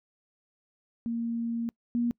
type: tone pair in turn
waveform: sine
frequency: 232.3 / 237.9 Hz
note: A#3 / A#3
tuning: -6 / +35 cents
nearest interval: unison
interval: 41 cents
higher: second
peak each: -28 / -24 dBFS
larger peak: second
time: 1.06-1.69 / 1.95-2.11 s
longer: first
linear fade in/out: 0 ms
effects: noise-tail reverb RT60 0.1 s tail -26 dB re dry